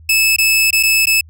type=tone with dropouts; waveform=sawtooth; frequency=2610 Hz; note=E7; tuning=18 cents flat; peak=-7 dBFS; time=0.09-1.21 s; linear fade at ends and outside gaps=5 ms; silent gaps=0.363-0.384 / 0.707-0.728 / 0.829-0.833 / 1.057-1.069 s; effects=added 80 Hz sine -38 dBFS peak until 1.29 s